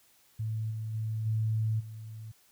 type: tone with level steps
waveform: sine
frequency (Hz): 110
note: A2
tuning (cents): 0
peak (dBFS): -30 / -33 / -30 / -26 / -40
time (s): 0.39-2.32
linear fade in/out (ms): 10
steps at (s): 0.7 / 0.93 / 1.25 / 1.79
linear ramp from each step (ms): 20
effects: white hiss -64 dBFS RMS until 2.51 s